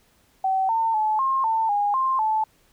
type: tone with pitch steps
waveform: sine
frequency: 764 / 903 / 862 / 1067 / 894 / 819 / 1054 / 871 Hz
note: G5 / A5 / A5 / C6 / A5 / G#5 / C6 / A5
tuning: -45 / +45 / -36 / +34 / +27 / -24 / +12 / -18 cents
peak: -19 dBFS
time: 0.44-2.44 s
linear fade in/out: 5 ms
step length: 250 ms
effects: pink hiss -61 dBFS RMS until 2.72 s